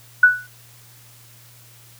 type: tone with exponential decay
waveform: sine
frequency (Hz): 1480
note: F#6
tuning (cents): 0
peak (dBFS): -4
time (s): 0.23-0.47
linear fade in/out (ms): 5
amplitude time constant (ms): 51
effects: added 118 Hz sine -49 dBFS peak until 1.99 s + white hiss -49 dBFS RMS until 1.99 s